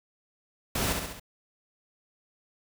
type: noise with echo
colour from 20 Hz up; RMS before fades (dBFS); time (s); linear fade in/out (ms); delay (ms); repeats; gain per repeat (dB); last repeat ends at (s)
pink; -29; 0.75-0.93; 5; 67; 4; -4; 1.198
effects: none